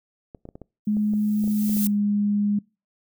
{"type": "clicks", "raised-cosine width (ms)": 2, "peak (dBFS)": -26, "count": 11, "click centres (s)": [0.348, 0.454, 0.489, 0.555, 0.617, 0.969, 1.136, 1.441, 1.477, 1.695, 1.768]}
{"type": "noise with exponential growth", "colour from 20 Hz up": "violet", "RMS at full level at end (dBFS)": -26, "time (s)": [0.85, 1.87], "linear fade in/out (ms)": 2, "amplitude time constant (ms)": 220}
{"type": "tone with pitch glide", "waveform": "sine", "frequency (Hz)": [210.4, 205.5], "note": ["G#3", "G#3"], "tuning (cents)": [23, -18], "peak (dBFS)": -19, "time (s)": [0.87, 2.59], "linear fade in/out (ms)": 5, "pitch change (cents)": -41, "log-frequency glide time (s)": [1.66, 1.93]}
{"effects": ["noise-tail reverb RT60 0.3 s tail -25 dB re dry"]}